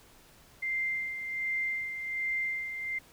sine tone with tremolo, 2092 Hz, C7, 1 cent flat, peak -28 dBFS, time 0.62-2.99 s, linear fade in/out 10 ms, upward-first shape sine, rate 1.3 Hz, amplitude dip 55%, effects pink hiss -58 dBFS RMS until 3.12 s

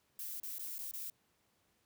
violet noise with dropouts, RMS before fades -43 dBFS, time 0.19-1.1 s, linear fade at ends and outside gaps 2 ms, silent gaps 0.4-0.432 / 0.584-0.593 / 0.783-0.789 / 0.913-0.936 s, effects pink hiss -75 dBFS RMS until 1.85 s + high-pass 80 Hz 12 dB/octave

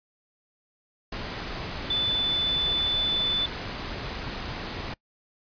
sine tone in noise, 3500 Hz, A7, 10 cents flat, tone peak -23 dBFS, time 1.9-3.46 s, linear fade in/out 5 ms, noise pink, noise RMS -34 dBFS, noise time 1.12-4.94 s, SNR +8 dB, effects noise-tail reverb RT60 0.1 s tail -24 dB re dry + resampled to 11025 Hz

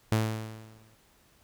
sawtooth tone with exponential decay, 110 Hz, A2, in tune, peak -18 dBFS, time 0.12-0.95 s, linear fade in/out 0 ms, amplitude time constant 180 ms, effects pink hiss -63 dBFS RMS until 1.43 s

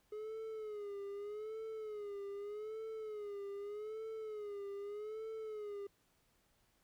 triangle tone with vibrato, 420.6 Hz, G#4, 22 cents sharp, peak -40 dBFS, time 0.12-5.87 s, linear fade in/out 5 ms, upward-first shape sine, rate 0.82 Hz, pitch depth 90 cents each way, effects pink hiss -75 dBFS RMS until 6.83 s

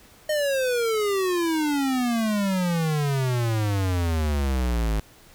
square exponential sweep, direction down, 618 to 51.5 Hz, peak -22 dBFS, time 0.29-5 s, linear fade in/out 5 ms, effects pink hiss -52 dBFS RMS until 5.34 s

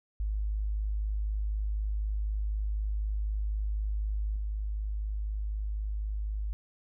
sine tone with level steps, 52 Hz, G#1, 3 cents sharp, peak -28 / -30 dBFS, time 0.2-6.53 s, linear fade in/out 0 ms, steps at 4.36 s, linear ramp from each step 2 ms, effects none

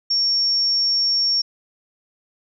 sine tone, 5500 Hz, F8, 27 cents flat, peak -16 dBFS, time 0.1-1.42 s, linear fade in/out 10 ms, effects none

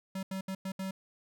square tone bursts at uneven times, 190.9 Hz, G3, 46 cents flat, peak -35 dBFS, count 5, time 0.15-0.23 / 0.31-0.41 / 0.48-0.55 / 0.65-0.72 / 0.79-0.91 s, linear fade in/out 5 ms, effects none

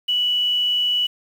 sine tone with quantisation, 2952 Hz, F#7, 5 cents flat, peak -17 dBFS, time 0.08-1.07 s, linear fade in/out 10 ms, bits 7, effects none

